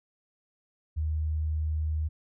sine tone, 77.6 Hz, D#2, 4 cents flat, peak -26 dBFS, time 0.96-2.09 s, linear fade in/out 20 ms, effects none

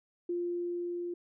sine tone with level ramp, 349.2 Hz, F4, in tune, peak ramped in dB -30 to -34 dBFS, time 0.29-1.14 s, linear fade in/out 5 ms, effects none

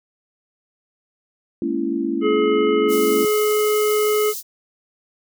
sine chord, A# half-diminished seventh, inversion third, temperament just, 209.8 / 233.1 / 279.7 / 335.6 Hz, G#3 / A#3 / C#4 / E4, +18 / 0 / +16 / +31 cents, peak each -29 / -27 / -24 / -23 dBFS, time 1.62-3.25 s, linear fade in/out 2 ms
harmonic tone, 423.9 Hz, G#4, 35 cents sharp, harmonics 1 / 3 / 5 / 7, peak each -16 / -26 / -30 / -33 dBFS, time 2.21-4.34 s, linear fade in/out 50 ms
white high-pass noise, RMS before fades -29 dBFS, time 2.88-4.43 s, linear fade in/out 50 ms, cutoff 4500 Hz, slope 24 dB/octave
effects none

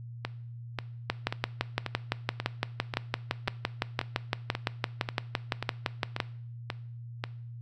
two click trains, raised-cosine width 0.3 ms, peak -10 / -15 dBFS, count 31 / 14, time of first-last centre 1.1-6.202 / 0.25-7.239 s, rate 5.88 / 1.86 Hz, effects noise-tail reverb RT60 0.6 s tail -19 dB re dry + added 118 Hz sine -40 dBFS peak until 7.61 s

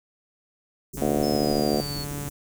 pink band-stop noise, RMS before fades -36 dBFS, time 0.93-2.3 s, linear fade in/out 10 ms, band 420 to 5900 Hz, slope 48 dB/octave
sawtooth tone with pitch glide, 138.59 to 143.98 Hz, C#3 to D3, 0 to -34 cents, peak -28 dBFS, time 0.97-2.29 s, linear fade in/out 5 ms, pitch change +66 cents, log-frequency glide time 1.31-1.76 s
harmonic tone, 73.42 Hz, D2, in tune, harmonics 3 / 4 / 5 / 6 / 7 / 8 / 9 / 10, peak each -27 / -28 / -29 / -30 / -30 / -31 / -32 / -32 dBFS, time 1.01-1.81 s, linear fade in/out 10 ms
sine exponential sweep, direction down, 5280 to 4367 Hz, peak -33 dBFS, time 1.22-2.05 s, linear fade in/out 20 ms
effects none

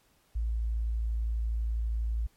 sine tone, 56.1 Hz, A1, 34 cents sharp, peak -27 dBFS, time 0.35-2.27 s, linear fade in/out 10 ms, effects pink hiss -67 dBFS RMS until 2.36 s + MP3 64 kbps

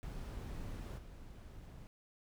brown noise with level steps, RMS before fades -44 / -52 dBFS, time 0.03-1.87 s, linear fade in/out 0 ms, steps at 0.97 s, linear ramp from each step 20 ms, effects none

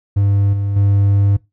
triangle tone with level steps, 100.1 Hz, G2, 37 cents sharp, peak -9 / -14 / -8 dBFS, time 0.16-1.37 s, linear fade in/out 10 ms, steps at 0.53 / 0.76 s, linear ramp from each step 5 ms, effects noise-tail reverb RT60 0.2 s tail -20 dB re dry

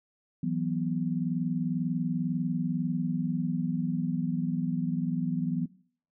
sine chord, E suspended second, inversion none, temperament equal, 164.81 / 185 / 246.9 Hz, E3 / F#3 / B3, 0 / 0 / 0 cents, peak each -31 dBFS, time 0.43-5.66 s, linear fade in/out 5 ms, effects noise-tail reverb RT60 0.5 s tail -19 dB re dry

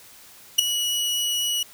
sawtooth tone with ADSR envelope, 2926 Hz, F#7, 20 cents flat, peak -6 dBFS, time 0.58-1.63 s, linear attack 12 ms, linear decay 5 ms, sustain -13 dB, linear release 4 ms, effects white hiss -48 dBFS RMS until 1.73 s

